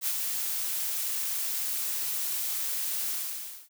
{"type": "noise with ADSR envelope", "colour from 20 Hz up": "blue", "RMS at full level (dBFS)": -27, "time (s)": [0.01, 3.69], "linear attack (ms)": 59, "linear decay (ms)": 57, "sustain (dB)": -4, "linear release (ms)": 600, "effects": []}